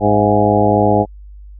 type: harmonic tone with a mistuned harmonic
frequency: 103.9 Hz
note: G#2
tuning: 1 cent sharp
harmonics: 1 / 2 / 3 / 4 / 5 / 6 / 7 / 8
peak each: -18 / -18 / -18 / -18 / -18 / -18 / -18 / -18 dBFS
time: 0-1.06 s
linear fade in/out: 50 ms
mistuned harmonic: 6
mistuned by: +60 cents
effects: added 50 Hz sine -33 dBFS peak until 1.59 s